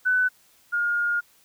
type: tone pair in turn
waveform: sine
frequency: 1500 / 1421.6 Hz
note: F#6 / F6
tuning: +23 / +30 cents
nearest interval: minor second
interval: 93 cents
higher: first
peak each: -18 / -21 dBFS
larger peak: first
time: 0.05-0.29 / 0.72-1.21 s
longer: second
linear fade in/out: 20 ms
effects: white hiss -59 dBFS RMS until 1.44 s